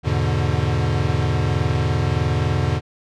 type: chord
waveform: square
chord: E dominant seventh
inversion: none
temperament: equal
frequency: 82.41 / 103.83 / 123.47 / 146.83 Hz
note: E2 / G#2 / B2 / D3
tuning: 0 / 0 / 0 / 0 cents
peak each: -24 dBFS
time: 0.03-2.81 s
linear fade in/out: 50 ms
effects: low-pass 5000 Hz 12 dB/octave